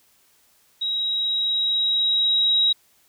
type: tone with level ramp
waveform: sine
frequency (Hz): 3831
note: A#7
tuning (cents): +47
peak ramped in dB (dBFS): -22 to -15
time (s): 0.81-2.73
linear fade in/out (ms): 10
effects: white hiss -60 dBFS RMS until 3.08 s